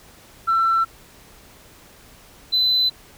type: tone pair in turn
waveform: sine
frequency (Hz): 1342 / 4021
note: E6 / B7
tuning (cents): +31 / +30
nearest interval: octave + perfect fifth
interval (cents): 1899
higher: second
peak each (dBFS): -14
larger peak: neither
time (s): 0.47-0.85 / 2.52-2.9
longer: neither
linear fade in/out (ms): 20
effects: tanh soft clip ceiling -12 dBFS + pink hiss -48 dBFS RMS until 3.17 s